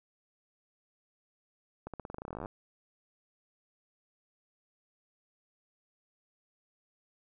accelerating click train, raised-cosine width 1 ms, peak -26 dBFS, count 21, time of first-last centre 1.87-2.459 s, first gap 67 ms, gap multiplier 0.9, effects none

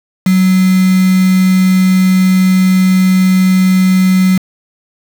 sine tone with quantisation, 186.5 Hz, F#3, 14 cents sharp, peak -6 dBFS, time 0.26-4.38 s, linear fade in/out 5 ms, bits 3, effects none

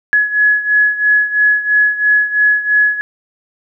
sine beating tone pair, 1690 / 1693 Hz, G#6 / G#6, +30 / +33 cents, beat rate 3 Hz, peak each -11 / -15 dBFS, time 0.13-3.01 s, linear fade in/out 0 ms, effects none

